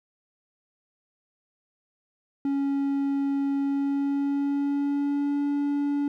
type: tone with pitch glide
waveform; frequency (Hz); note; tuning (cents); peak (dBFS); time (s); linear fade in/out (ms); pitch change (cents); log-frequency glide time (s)
triangle; 278 to 286.3; C#4 to D4; +5 to -44; -21; 2.45-6.08; 2; +51; 3.6-5.43
effects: none